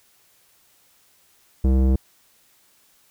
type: tone with low-pass filter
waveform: square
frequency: 65.41 Hz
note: C2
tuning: in tune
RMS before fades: -17 dBFS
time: 1.64-1.96 s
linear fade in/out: 5 ms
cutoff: 380 Hz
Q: 1
effects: white hiss -59 dBFS RMS until 3.1 s